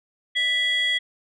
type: tone pair together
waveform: sine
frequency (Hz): 1975.5 / 3319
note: B6 / G#7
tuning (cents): 0 / -2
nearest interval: major sixth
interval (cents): 898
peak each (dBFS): -21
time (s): 0.35-0.99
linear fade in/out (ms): 20
effects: tanh soft clip ceiling -15 dBFS